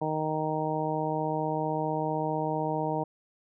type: harmonic tone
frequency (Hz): 155.56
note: D#3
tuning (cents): 0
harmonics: 1 / 2 / 3 / 4 / 5 / 6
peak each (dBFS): -34 / -34 / -34 / -34 / -34 / -34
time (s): 0.01-3.04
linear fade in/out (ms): 10
effects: none